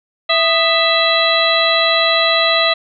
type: harmonic tone with a mistuned harmonic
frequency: 661 Hz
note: E5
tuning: 5 cents sharp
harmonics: 1 / 2 / 3 / 4 / 5 / 6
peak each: -17 / -19 / -19 / -21 / -21 / -16 dBFS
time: 0.29-2.74 s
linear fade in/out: 10 ms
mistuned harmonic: 2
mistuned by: -110 cents
effects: none